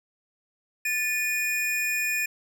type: tone pair together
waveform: square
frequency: 1760 / 2455 Hz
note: A6 / D#7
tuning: 0 / -24 cents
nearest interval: tritone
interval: 576 cents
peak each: -32 / -26 dBFS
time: 0.85-2.26 s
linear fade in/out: 5 ms
effects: none